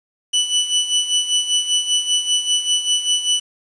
sawtooth tone with tremolo, 2973 Hz, F#7, 8 cents sharp, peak -10 dBFS, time 0.33-3.4 s, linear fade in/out 10 ms, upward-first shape sine, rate 5.1 Hz, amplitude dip 70%, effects resampled to 22050 Hz + 7-bit

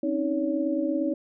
sine tone cluster, 265.6 / 282.8 / 314.1 / 564 Hz, C4 / C#4 / D#4 / C#5, +26 / +35 / +16 / +30 cents, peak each -30 / -33 / -26 / -30 dBFS, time 0.03-1.14 s, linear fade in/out 5 ms, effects none

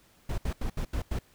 brown noise bursts at uneven times, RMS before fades -30 dBFS, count 6, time 0.29-0.38 / 0.45-0.53 / 0.61-0.7 / 0.77-0.85 / 0.93-1.02 / 1.11-1.19 s, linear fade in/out 5 ms, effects pink hiss -62 dBFS RMS until 1.34 s

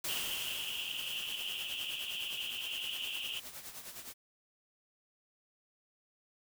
white noise with exponential decay, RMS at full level -37 dBFS, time 0.04-3.22 s, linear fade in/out 5 ms, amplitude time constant 690 ms
white band-pass noise, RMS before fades -40 dBFS, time 0.08-3.4 s, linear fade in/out 10 ms, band 2700 to 3200 Hz, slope 96 dB/octave
white noise with tremolo, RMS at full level -45 dBFS, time 0.97-4.14 s, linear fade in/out 20 ms, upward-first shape sine, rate 9.7 Hz, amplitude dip 60%
effects none

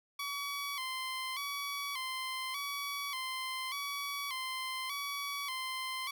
15% pulse tone with vibrato, 1086 Hz, C#6, 36 cents flat, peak -30 dBFS, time 0.19-6.11 s, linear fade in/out 5 ms, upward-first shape square, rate 0.85 Hz, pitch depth 76 cents each way, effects none

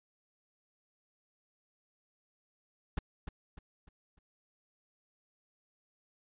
brown noise with echo, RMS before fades -30 dBFS, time 2.97-2.99 s, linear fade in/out 5 ms, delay 300 ms, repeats 4, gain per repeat -8 dB, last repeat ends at 4.19 s, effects resampled to 8000 Hz

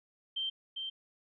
sine tone with echo, 3136 Hz, G7, in tune, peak -32 dBFS, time 0.36-0.5 s, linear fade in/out 10 ms, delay 400 ms, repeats 1, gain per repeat -4 dB, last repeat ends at 0.9 s, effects none

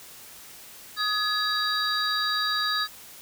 sine tone cluster, 1249 / 1688 / 3831 / 4676 Hz, D#6 / G#6 / A#7 / D8, +6 / +28 / +47 / -8 cents, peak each -29 dBFS, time 0.96-2.88 s, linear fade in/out 50 ms, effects white hiss -46 dBFS RMS until 3.21 s

